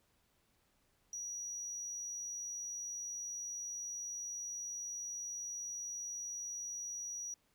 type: tone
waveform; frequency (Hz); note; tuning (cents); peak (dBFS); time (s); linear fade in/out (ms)
sine; 5800; F#8; -35; -38; 1.13-7.34; 2
effects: tanh soft clip ceiling -39 dBFS + pink hiss -75 dBFS RMS until 7.54 s